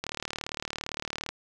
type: click train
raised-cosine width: 0.2 ms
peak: -15 dBFS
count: 48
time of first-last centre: 0.04-1.29 s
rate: 37.6 Hz
effects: none